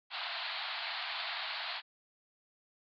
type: band-pass noise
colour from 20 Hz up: white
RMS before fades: -39 dBFS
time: 0.1-1.82 s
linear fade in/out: 50 ms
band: 640 to 4500 Hz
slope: 96 dB/octave
effects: none